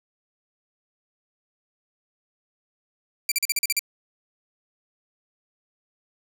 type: tone bursts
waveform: 10% pulse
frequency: 2349 Hz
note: D7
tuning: in tune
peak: -11 dBFS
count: 8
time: 3.29-3.793 s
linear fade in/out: 2 ms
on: 27 ms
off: 41 ms
effects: none